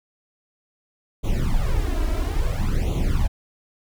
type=noise with flanger; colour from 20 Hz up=brown; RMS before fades=-21 dBFS; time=1.23-3.28 s; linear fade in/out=20 ms; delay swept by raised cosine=0.29 to 3.09 ms; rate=0.59 Hz; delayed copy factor=+0.95; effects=none